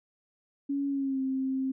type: tone with pitch glide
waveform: sine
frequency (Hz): 280 to 264.7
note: C#4 to C4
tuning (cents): +18 to +20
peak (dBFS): -27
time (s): 0.69-1.72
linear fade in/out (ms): 10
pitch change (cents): -98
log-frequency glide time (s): 0.88-1.21
effects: none